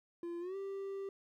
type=tone with pitch glide; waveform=triangle; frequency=343.2 to 392 Hz; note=F4 to G4; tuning=-30 to 0 cents; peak=-37 dBFS; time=0.23-1.09 s; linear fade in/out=2 ms; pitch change=+230 cents; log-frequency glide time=0.4-0.56 s; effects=13-bit